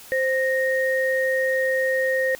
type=tone pair together; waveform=sine; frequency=523.3 / 1859.5 Hz; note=C5 / A#6; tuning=0 / -5 cents; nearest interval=octave + minor seventh; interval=2195 cents; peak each=-21 / -23 dBFS; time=0.12-2.35 s; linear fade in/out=0 ms; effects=white hiss -44 dBFS RMS until 2.39 s